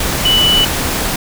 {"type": "tone in noise", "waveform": "sine", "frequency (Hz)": 2968, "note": "F#7", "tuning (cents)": 5, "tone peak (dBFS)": -9, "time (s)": [0.25, 0.65], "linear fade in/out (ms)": 5, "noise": "pink", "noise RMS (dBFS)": -17, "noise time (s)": [0, 1.16], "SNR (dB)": 5, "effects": []}